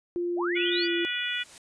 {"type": "tone with pitch glide", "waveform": "sine", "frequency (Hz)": [349.2, 342.6], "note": ["F4", "F4"], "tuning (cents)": [0, -33], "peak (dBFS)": -26, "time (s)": [0.16, 1.05], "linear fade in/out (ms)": 0, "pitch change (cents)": -33, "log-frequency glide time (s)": [0.79, 0.86]}
{"type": "linear sweep", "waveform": "sine", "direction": "up", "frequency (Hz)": [523.3, 4860], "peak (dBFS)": -29, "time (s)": [0.36, 0.88], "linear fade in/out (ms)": 50}
{"type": "harmonic tone", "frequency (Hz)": 488, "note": "B4", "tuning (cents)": -21, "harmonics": [3, 4, 5, 6, 7], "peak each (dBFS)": [-34, -34, -34, -34, -34], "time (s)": [0.55, 1.44], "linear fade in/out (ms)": 20}
{"type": "noise with exponential growth", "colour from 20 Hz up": "white", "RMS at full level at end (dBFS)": -45, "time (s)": [0.89, 1.58], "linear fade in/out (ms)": 2, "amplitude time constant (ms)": 150}
{"effects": ["resampled to 22050 Hz"]}